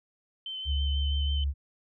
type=tone with vibrato; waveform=sine; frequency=3075 Hz; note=G7; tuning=34 cents flat; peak=-34 dBFS; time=0.46-1.44 s; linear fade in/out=2 ms; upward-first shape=sine; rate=6.1 Hz; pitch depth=17 cents each way
type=tone with pitch glide; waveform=sine; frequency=69.3 to 69.98 Hz; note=C#2 to C#2; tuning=0 to +17 cents; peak=-25 dBFS; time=0.65-1.54 s; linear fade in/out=50 ms; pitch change=+17 cents; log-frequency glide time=0.88-1.14 s
effects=none